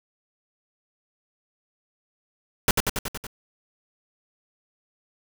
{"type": "noise with echo", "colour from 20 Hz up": "pink", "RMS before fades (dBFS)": -18, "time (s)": [2.68, 2.71], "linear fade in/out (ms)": 2, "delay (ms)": 93, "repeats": 6, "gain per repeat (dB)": -3, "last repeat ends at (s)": 3.268, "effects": []}